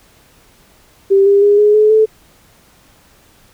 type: tone with pitch steps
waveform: sine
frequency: 392 / 400.5 / 409.1 / 418 / 427 / 436.2 Hz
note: G4 / G4 / G#4 / G#4 / G#4 / A4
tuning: 0 / +37 / -26 / +11 / +48 / -15 cents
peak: -6 dBFS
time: 1.1-2.06 s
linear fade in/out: 20 ms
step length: 160 ms
effects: pink hiss -49 dBFS RMS until 3.53 s

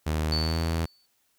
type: tone with pitch glide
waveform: sawtooth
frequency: 77.78 to 82.17 Hz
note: D#2 to E2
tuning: 0 to -5 cents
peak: -21 dBFS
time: 0.06-0.86 s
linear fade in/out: 10 ms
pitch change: +95 cents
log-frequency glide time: 0.35-0.58 s
type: tone with exponential decay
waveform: sine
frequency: 4490 Hz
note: C#8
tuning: 21 cents sharp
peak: -25 dBFS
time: 0.32-1.06 s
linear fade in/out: 2 ms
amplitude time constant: 160 ms
effects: white hiss -70 dBFS RMS until 1.38 s

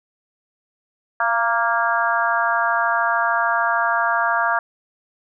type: harmonic tone with a mistuned harmonic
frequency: 233.1 Hz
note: A#3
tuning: in tune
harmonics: 3 / 4 / 5 / 6 / 7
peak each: -23 / -23 / -23 / -23 / -23 dBFS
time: 1.2-4.59 s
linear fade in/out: 2 ms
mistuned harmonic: 3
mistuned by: -33 cents
effects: none

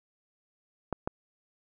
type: clicks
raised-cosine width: 1 ms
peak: -16 dBFS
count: 2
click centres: 0.927 / 1.075 s
effects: none

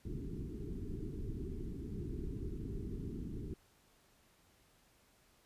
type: low-pass noise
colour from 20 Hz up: pink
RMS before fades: -42 dBFS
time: 0.05-3.54 s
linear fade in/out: 5 ms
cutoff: 420 Hz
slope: 96 dB/octave
effects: pink hiss -69 dBFS RMS until 5.45 s + resampled to 32000 Hz

